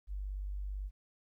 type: tone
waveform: sine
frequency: 49 Hz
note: G1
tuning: in tune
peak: -36 dBFS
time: 0.07-0.91 s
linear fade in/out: 50 ms
effects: 13-bit